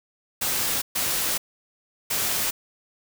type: noise bursts at uneven times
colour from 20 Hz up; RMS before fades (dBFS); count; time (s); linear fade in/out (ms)
white; -25; 3; 0.41-0.82 / 0.95-1.38 / 2.1-2.51; 10
effects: none